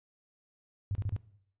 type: tone bursts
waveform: sine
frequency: 100 Hz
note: G2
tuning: 35 cents sharp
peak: -29 dBFS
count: 4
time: 0.91-1.164 s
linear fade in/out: 0 ms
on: 41 ms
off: 30 ms
effects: noise-tail reverb RT60 0.7 s tail -19 dB re dry + resampled to 8000 Hz